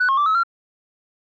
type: tone with pitch steps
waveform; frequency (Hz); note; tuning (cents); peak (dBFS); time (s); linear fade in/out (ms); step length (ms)
sine; 1486 / 1079 / 1168 / 1289 / 1372; F#6 / C#6 / D6 / E6 / F6; +7 / -47 / -10 / -39 / -31; -13; 0-0.435; 10; 87
effects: tanh soft clip ceiling -13 dBFS